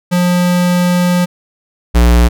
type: tone pair in turn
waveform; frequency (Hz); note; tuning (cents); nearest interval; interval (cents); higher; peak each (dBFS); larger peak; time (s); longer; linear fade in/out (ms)
square; 177.8 / 59.44; F3 / A#1; +31 / +34; octave + perfect fifth; 1897; first; -10 / -6; second; 0.11-1.26 / 1.94-2.29; first; 20
effects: none